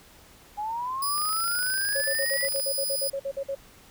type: linear sweep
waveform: sine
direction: up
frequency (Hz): 816 to 1999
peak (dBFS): -28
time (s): 0.57-2.48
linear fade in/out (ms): 20
type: tone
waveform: 5% pulse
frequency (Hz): 4975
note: D#8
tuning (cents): -1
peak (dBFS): -20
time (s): 1.02-3.1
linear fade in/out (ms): 5
type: click train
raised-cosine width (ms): 0.3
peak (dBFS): -27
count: 39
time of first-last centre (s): 1.18-2.598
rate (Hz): 26.8
type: tone bursts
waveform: sine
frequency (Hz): 550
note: C#5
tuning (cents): -14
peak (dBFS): -27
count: 14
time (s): 1.95-3.552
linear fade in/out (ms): 10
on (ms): 68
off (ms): 50
effects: pink hiss -53 dBFS RMS until 3.9 s